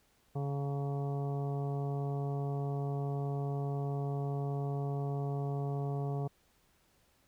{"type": "harmonic tone with a mistuned harmonic", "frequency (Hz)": 140.8, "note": "C#3", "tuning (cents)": 27, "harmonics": [1, 2, 3, 4, 5, 6, 7, 8], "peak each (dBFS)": [-33, -46, -41, -51, -44, -54, -55, -54], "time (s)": [0.35, 6.28], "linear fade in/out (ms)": 10, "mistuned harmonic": 7, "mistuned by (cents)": -88, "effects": ["pink hiss -70 dBFS RMS until 7.27 s"]}